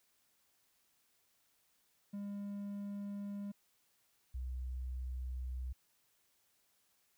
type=tone pair in turn; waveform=triangle / sine; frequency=202 / 63.24 Hz; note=G#3 / B1; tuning=-48 / +42 cents; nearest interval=octave + minor sixth; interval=2010 cents; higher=first; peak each=-38 / -38 dBFS; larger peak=neither; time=2.13-3.52 / 4.34-5.73 s; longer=neither; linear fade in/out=10 ms; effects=white hiss -75 dBFS RMS until 7.17 s

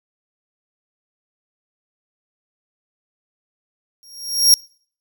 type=tone with exponential growth; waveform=sawtooth; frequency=5588 Hz; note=F8; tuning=in tune; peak=-3 dBFS; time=4.03-4.54 s; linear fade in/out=0 ms; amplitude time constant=110 ms; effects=noise-tail reverb RT60 0.5 s tail -26 dB re dry

